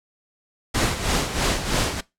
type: noise with tremolo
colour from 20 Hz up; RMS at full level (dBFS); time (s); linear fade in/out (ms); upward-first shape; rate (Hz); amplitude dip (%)
pink; -20; 0.74-2.01; 10; sine; 3.1; 65
effects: noise-tail reverb RT60 0.2 s tail -20 dB re dry + low-pass 9000 Hz 12 dB/octave